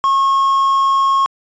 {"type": "tone with quantisation", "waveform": "triangle", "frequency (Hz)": 1088, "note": "C#6", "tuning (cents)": -33, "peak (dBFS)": -9, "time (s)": [0.04, 1.26], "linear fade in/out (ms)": 0, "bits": 6, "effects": ["resampled to 16000 Hz"]}